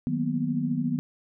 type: chord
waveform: sine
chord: B major seventh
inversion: first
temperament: equal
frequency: 155.56 / 185 / 233.1 / 246.9 Hz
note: D#3 / F#3 / A#3 / B3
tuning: 0 / 0 / 0 / 0 cents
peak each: -30 / -33 / -32 / -27 dBFS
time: 0.07-0.99 s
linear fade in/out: 0 ms
effects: none